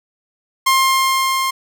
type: tone with level ramp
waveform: sawtooth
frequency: 1061 Hz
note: C6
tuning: 24 cents sharp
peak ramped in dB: -7 to -13 dBFS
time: 0.66-1.51 s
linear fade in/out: 10 ms
effects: none